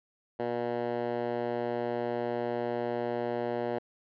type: tone with band-pass filter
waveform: 10% pulse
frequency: 120 Hz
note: B2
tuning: 49 cents flat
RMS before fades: -32 dBFS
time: 0.39-3.79 s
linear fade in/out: 10 ms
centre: 560 Hz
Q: 0.96
effects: resampled to 11025 Hz